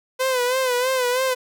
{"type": "tone with vibrato", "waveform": "sawtooth", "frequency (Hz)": 507, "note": "B4", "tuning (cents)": 45, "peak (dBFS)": -15, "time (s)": [0.19, 1.35], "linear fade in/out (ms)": 20, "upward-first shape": "sine", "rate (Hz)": 3.1, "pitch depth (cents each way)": 67, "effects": []}